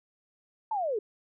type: linear sweep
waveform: sine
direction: down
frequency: 909 to 392 Hz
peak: -27 dBFS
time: 0.71-0.99 s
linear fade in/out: 5 ms
effects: none